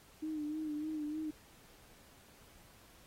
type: tone with vibrato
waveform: sine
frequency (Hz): 305.4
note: D#4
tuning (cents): -32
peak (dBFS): -36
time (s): 0.22-1.31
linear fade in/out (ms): 10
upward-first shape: sine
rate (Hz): 3.3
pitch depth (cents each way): 50
effects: pink hiss -62 dBFS RMS until 3.06 s + AAC 48 kbps